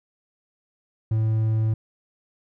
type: tone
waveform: triangle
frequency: 110.2 Hz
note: A2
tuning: 3 cents sharp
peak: -17 dBFS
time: 1.11-1.74 s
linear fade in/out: 5 ms
effects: none